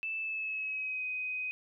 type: tone with pitch glide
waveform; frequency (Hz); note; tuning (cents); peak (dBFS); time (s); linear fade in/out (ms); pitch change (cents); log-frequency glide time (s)
sine; 2637 to 2509; E7 to D#7; 0 to +14; -33; 0.03-1.51; 0; -86; 0.18-1.05
effects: none